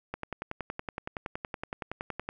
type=click train; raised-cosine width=0.5 ms; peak=-19 dBFS; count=24; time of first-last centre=0.14-2.29 s; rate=10.7 Hz; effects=none